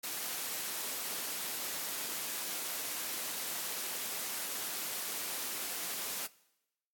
white high-pass noise, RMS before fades -38 dBFS, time 0.03-6.27 s, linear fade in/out 10 ms, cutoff 200 Hz, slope 12 dB/octave, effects noise-tail reverb RT60 0.9 s tail -21 dB re dry + AAC 64 kbps

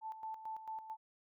sine tone with tremolo, 880 Hz, A5, in tune, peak -40 dBFS, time 0.01-0.97 s, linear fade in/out 50 ms, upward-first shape square, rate 4.5 Hz, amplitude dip 65%, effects none

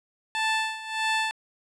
15% pulse tone with tremolo, 880 Hz, A5, in tune, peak -16 dBFS, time 0.35-1.31 s, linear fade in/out 0 ms, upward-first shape sine, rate 1.6 Hz, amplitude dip 80%, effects low-pass 7000 Hz 12 dB/octave

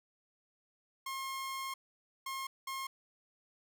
sawtooth tone bursts at uneven times, 1072 Hz, C6, 42 cents sharp, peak -34 dBFS, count 3, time 1.06-1.74 / 2.26-2.47 / 2.67-2.87 s, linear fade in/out 5 ms, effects none

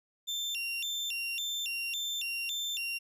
35% pulse tone with vibrato, 3136 Hz, G7, in tune, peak -31 dBFS, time 0.27-2.99 s, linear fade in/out 20 ms, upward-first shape square, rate 1.8 Hz, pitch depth 220 cents each way, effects resampled to 32000 Hz

